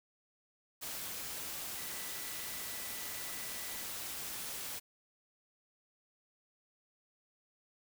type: tone in noise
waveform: sine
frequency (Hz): 1975.5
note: B6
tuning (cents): 0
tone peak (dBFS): -53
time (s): 1.76-3.85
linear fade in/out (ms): 20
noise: white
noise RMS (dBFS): -42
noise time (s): 0.81-4.8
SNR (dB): -14
effects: none